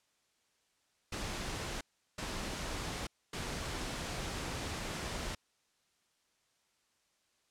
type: noise bursts at uneven times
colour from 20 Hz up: pink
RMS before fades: -39 dBFS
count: 3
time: 1.12-1.81 / 2.18-3.07 / 3.33-5.35 s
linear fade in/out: 5 ms
effects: white hiss -75 dBFS RMS until 7.5 s + low-pass 8000 Hz 12 dB/octave